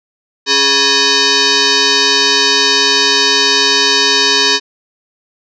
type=tone with frequency modulation; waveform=sine; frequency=415.3 Hz; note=G#4; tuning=in tune; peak=-8 dBFS; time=0.46-4.6 s; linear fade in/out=50 ms; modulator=692 Hz; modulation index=7.5; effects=none